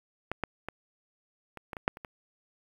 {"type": "clicks", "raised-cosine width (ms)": 0.5, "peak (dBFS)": [-16, -14, -20, -27, -22, -23, -9, -29, -25], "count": 9, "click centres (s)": [0.316, 0.437, 0.686, 1.573, 1.732, 1.768, 1.879, 1.971, 2.048], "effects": ["8-bit"]}